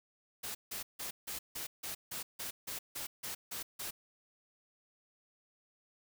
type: noise bursts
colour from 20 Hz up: white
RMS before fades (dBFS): -41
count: 13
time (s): 0.43-3.91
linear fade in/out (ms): 10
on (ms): 120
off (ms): 160
effects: none